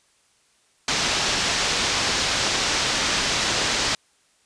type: low-pass noise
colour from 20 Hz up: white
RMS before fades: -23 dBFS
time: 0.88-3.95 s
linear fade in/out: 2 ms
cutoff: 6100 Hz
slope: 24 dB/octave
effects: white hiss -62 dBFS RMS until 4.45 s + resampled to 22050 Hz